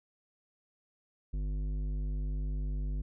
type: tone with tanh clipping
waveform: triangle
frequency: 49.93 Hz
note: G1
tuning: 33 cents sharp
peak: -33 dBFS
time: 1.33-3.02 s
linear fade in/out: 10 ms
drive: 16 dB
effects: none